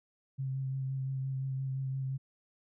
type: tone with vibrato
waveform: sine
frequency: 133.4 Hz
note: C3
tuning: 34 cents sharp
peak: -32 dBFS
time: 0.38-2.18 s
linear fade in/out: 20 ms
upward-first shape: sine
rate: 5.8 Hz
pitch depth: 18 cents each way
effects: none